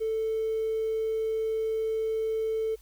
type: tone with hard clipping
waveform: triangle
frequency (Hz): 442.2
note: A4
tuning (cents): +9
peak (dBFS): -26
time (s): 0-2.76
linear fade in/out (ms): 20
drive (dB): 3
effects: added 50 Hz sine -53 dBFS peak until 2.81 s + white hiss -61 dBFS RMS until 2.81 s